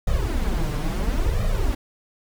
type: noise with flanger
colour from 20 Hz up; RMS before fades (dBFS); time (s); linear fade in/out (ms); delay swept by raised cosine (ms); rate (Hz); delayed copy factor
brown; -22; 0.07-1.75; 5; 1.6 to 6.7; 0.73; +0.9
effects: none